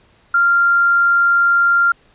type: tone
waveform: sine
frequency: 1390 Hz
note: F6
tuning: 9 cents flat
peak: -10 dBFS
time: 0.34-1.92 s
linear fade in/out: 5 ms
effects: pink hiss -53 dBFS RMS until 2.14 s + resampled to 8000 Hz

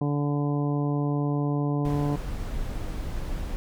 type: harmonic tone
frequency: 144.9 Hz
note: D3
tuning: 23 cents flat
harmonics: 1 / 2 / 3 / 4 / 5 / 6 / 7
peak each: -25 / -28 / -34 / -39 / -38 / -43 / -40 dBFS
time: 0.01-2.16 s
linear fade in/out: 5 ms
type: noise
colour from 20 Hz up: brown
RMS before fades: -31 dBFS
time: 1.85-3.56 s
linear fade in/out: 0 ms
effects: none

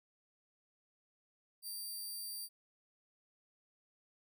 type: tone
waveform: 10% pulse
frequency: 4699 Hz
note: D8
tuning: in tune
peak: -35 dBFS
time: 1.62-2.49 s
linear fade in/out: 50 ms
effects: none

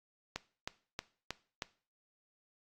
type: click train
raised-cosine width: 0.2 ms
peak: -19 dBFS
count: 5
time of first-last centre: 0.36-1.622 s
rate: 3.17 Hz
effects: noise-tail reverb RT60 0.4 s tail -18 dB re dry + Opus 48 kbps

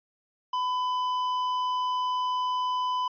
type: tone with tanh clipping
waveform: sine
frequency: 1003 Hz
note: B5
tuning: 26 cents sharp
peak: -27 dBFS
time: 0.53-3.08 s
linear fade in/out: 5 ms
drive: 10 dB
effects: resampled to 11025 Hz

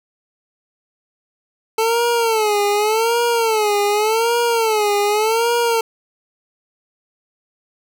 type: tone with vibrato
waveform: 25% pulse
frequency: 440 Hz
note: A4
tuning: in tune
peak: -11 dBFS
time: 1.78-5.81 s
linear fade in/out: 5 ms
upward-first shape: sine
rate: 0.86 Hz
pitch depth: 130 cents each way
effects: none

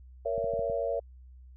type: chord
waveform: sine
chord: A# diminished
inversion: none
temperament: just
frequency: 466.2 / 559.4 / 671.3 Hz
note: A#4 / C#5 / E5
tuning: 0 / +16 / +31 cents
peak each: -33 / -31 / -33 dBFS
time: 0.25-1 s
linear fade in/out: 10 ms
type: clicks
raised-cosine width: 5 ms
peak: -30 dBFS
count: 5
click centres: 0.38 / 0.443 / 0.537 / 0.593 / 0.699 s
effects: added 63 Hz sine -48 dBFS peak until 1.56 s

